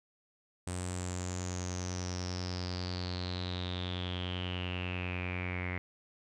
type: tone with low-pass filter sweep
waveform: sawtooth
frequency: 90.2 Hz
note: F#2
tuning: 44 cents flat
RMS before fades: -37 dBFS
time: 0.67-5.78 s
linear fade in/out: 0 ms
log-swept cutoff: 8500 to 2100 Hz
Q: 9.2
effects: none